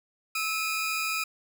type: tone pair together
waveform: sawtooth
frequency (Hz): 1301.4 / 2449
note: E6 / D#7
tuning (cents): -23 / -28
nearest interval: major seventh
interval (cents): 1095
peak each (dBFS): -28 / -26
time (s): 0.35-1.24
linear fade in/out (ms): 5
effects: none